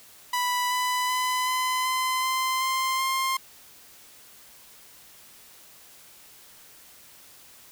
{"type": "tone with pitch steps", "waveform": "sawtooth", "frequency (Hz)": [987.8, 997.5, 1007.4, 1017.3, 1027.4, 1037.5, 1047.7, 1058.1], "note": ["B5", "B5", "B5", "C6", "C6", "C6", "C6", "C6"], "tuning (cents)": [0, 17, 34, -49, -32, -15, 2, 19], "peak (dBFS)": -20, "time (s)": [0.33, 3.37], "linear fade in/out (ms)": 5, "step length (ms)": 380, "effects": ["white hiss -51 dBFS RMS until 7.71 s"]}